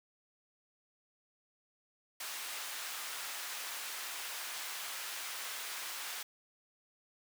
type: high-pass noise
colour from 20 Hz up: pink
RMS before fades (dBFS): -42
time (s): 2.2-6.23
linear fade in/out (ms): 5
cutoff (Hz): 1200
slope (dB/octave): 12
effects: none